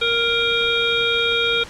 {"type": "harmonic tone with a mistuned harmonic", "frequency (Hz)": 466.2, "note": "A#4", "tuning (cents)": 0, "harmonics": [1, 3, 5, 7, 8], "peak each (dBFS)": [-23, -23, -23, -23, -23], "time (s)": [0.01, 1.64], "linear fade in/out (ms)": 10, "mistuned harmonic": 5, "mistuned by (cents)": 31, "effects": ["pink hiss -38 dBFS RMS until 1.69 s", "low-pass 7000 Hz 12 dB/octave"]}